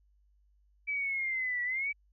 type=linear two-way sweep; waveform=sine; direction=down then up; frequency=2308 to 1937 to 2308 Hz; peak=-30 dBFS; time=0.87-1.93 s; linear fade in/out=20 ms; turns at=1.63 s; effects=added 50 Hz sine -64 dBFS peak until 2.12 s